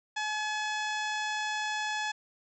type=harmonic tone; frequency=852 Hz; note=G#5; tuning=44 cents sharp; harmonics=1 / 2 / 3 / 4 / 5 / 6 / 7 / 8 / 9; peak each=-34 / -34 / -40 / -40 / -48 / -45 / -48 / -48 / -53 dBFS; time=0.16-2.12 s; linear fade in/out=10 ms; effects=none